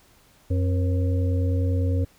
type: harmonic tone with a mistuned harmonic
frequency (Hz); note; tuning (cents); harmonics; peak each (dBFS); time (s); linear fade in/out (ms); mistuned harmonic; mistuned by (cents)
89.8; F2; +49; 1 / 3 / 5 / 6; -20 / -30 / -34 / -36; 0.5-2.05; 10; 5; +76
effects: pink hiss -57 dBFS RMS until 2.18 s